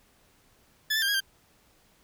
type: tone with pitch steps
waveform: 20% pulse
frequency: 1728 / 1768 / 1591 / 1646 / 1576 Hz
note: A6 / A6 / G6 / G#6 / G6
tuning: -32 / +8 / +25 / -16 / +9 cents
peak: -19 dBFS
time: 0.9-1.205 s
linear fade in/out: 10 ms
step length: 61 ms
effects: pink hiss -63 dBFS RMS until 2.03 s